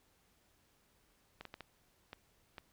clicks, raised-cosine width 0.3 ms, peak -30 dBFS, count 6, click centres 1.41 / 1.453 / 1.541 / 1.607 / 2.131 / 2.582 s, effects pink hiss -72 dBFS RMS until 2.72 s

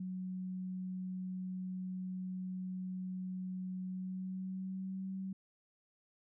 sine tone with pitch glide, 185 to 190.64 Hz, F#3 to G3, 0 to -48 cents, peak -38 dBFS, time 0-5.33 s, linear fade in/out 5 ms, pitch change +52 cents, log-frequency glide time 3.86-5.11 s, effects none

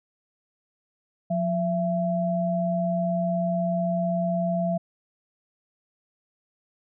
sine tone pair together, 177.72 / 671 Hz, F3 / E5, +31 / +31 cents, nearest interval octave + major seventh, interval 2300 cents, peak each -25 dBFS, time 1.3-4.78 s, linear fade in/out 10 ms, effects none

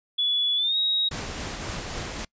sine tone with pitch glide, 3418 to 3793 Hz, G#7 to A#7, +49 to +29 cents, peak -21 dBFS, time 0.18-1.09 s, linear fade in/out 10 ms, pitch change +180 cents, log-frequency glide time 0.56-0.77 s
pink noise with tremolo, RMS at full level -32 dBFS, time 1.11-2.25 s, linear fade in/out 5 ms, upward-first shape sine, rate 3.7 Hz, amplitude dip 25%
effects noise-tail reverb RT60 0.1 s tail -25 dB re dry + resampled to 16000 Hz

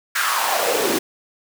pink noise with high-pass filter sweep, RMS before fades -20 dBFS, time 0.15-0.99 s, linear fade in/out 10 ms, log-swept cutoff 1600 to 290 Hz, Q 3.5, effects none

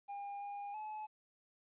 triangle tone with pitch steps, 806 / 811 / 857 Hz, G5 / G#5 / A5, +48 / -41 / -46 cents, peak -40 dBFS, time 0.08-1.07 s, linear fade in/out 20 ms, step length 330 ms, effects resampled to 8000 Hz + 13-bit

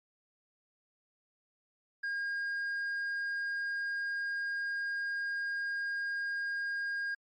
sine tone with tanh clipping, 1621 Hz, G#6, 42 cents flat, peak -33 dBFS, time 2.03-7.15 s, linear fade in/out 10 ms, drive 3 dB, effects MP3 48 kbps

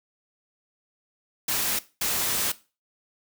white noise bursts at uneven times, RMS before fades -26 dBFS, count 2, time 1.48-1.79 / 2.01-2.52 s, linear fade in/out 5 ms, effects noise-tail reverb RT60 0.3 s tail -17 dB re dry

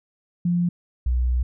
sine tone pair in turn, 174.61 / 61.73 Hz, F3 / B1, 0 / 0 cents, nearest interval octave + tritone, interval 1800 cents, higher first, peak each -18 dBFS, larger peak neither, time 0.45-0.69 / 1.06-1.43 s, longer second, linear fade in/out 5 ms, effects none

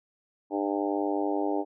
harmonic tone with a mistuned harmonic, 100.5 Hz, G2, 44 cents sharp, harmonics 3 / 4 / 5 / 6 / 7 / 8 / 9, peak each -29 / -32 / -36 / -35 / -37 / -34 / -40 dBFS, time 0.5-1.65 s, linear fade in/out 50 ms, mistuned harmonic 9, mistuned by -18 cents, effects none

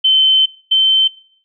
sine tone pair in turn, 3076 / 3091 Hz, G7 / G7, -33 / -25 cents, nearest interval unison, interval 8 cents, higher second, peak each -8 dBFS, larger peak neither, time 0.04-0.46 / 0.71-1.08 s, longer first, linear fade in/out 10 ms, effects noise-tail reverb RT60 0.6 s tail -23 dB re dry

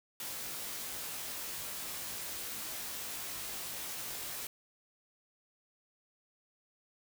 white noise with comb filter, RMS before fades -41 dBFS, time 0.2-4.47 s, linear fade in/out 2 ms, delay 19 ms, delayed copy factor +0.9, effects none

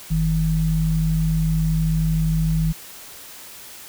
sine tone pair together, 46.94 / 160 Hz, F#1 / D#3, +26 / +49 cents, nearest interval octave + major sixth, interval 2123 cents, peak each -22 / -18 dBFS, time 0.1-2.73 s, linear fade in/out 20 ms, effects white hiss -40 dBFS RMS until 3.88 s

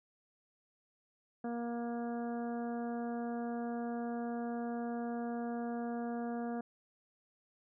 harmonic tone, 236.2 Hz, A#3, 23 cents sharp, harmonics 1 / 2 / 3 / 4 / 5 / 6 / 7, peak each -37 / -43 / -43 / -56 / -55 / -55 / -56 dBFS, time 1.44-6.61 s, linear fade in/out 5 ms, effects none

